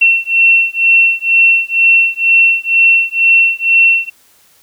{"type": "beating tone pair", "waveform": "sine", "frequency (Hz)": [2709, 2711.1], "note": ["E7", "E7"], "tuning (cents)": [47, 48], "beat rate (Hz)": 2.1, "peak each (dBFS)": -10, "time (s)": [0.01, 4.1], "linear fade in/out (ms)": 10, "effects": ["white hiss -49 dBFS RMS until 4.62 s"]}